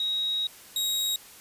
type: tone pair in turn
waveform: sine / sawtooth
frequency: 3799 / 3799 Hz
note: A#7 / A#7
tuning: +32 / +32 cents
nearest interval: unison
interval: 0 cents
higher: neither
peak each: -25 / -22 dBFS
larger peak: second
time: 0-0.47 / 0.76-1.16 s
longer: first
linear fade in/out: 2 ms
effects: white hiss -49 dBFS RMS until 1.4 s + resampled to 32000 Hz